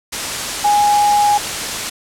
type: tone in noise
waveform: sine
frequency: 827 Hz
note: G#5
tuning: 8 cents flat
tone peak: -10 dBFS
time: 0.64-1.38 s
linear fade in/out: 10 ms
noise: white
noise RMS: -21 dBFS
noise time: 0.12-1.9 s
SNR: +8 dB
effects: low-pass 9000 Hz 12 dB/octave